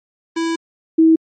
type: tone pair in turn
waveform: square / sine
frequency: 330 / 322.8 Hz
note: E4 / E4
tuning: +2 / -36 cents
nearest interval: unison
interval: 38 cents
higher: first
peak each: -18 / -7 dBFS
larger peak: second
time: 0.36-0.56 / 0.98-1.16 s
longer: first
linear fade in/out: 10 ms
effects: MP3 32 kbps